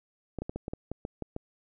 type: clicks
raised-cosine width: 2 ms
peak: -21 dBFS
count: 10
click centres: 0.387 / 0.42 / 0.495 / 0.56 / 0.681 / 0.735 / 0.916 / 1.051 / 1.223 / 1.364 s
effects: none